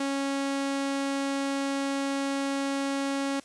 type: tone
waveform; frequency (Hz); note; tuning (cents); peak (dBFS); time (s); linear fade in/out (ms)
sawtooth; 275.8; C#4; -9; -23; 0-3.4; 5
effects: white hiss -54 dBFS RMS until 3.44 s + resampled to 22050 Hz